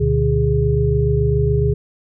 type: tone cluster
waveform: sine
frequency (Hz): 71.4 / 120.8 / 147.9 / 411.9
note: D2 / B2 / D3 / G#4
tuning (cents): -48 / -38 / +13 / -14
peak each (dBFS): -19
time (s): 0-1.74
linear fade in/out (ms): 10
effects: none